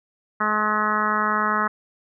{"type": "harmonic tone", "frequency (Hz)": 212.5, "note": "G#3", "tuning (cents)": 40, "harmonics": [1, 2, 3, 4, 5, 6, 7, 8, 9], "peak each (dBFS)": [-29, -33, -33, -31, -25, -23, -28, -30, -33], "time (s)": [0.4, 1.68], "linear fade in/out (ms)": 10, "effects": []}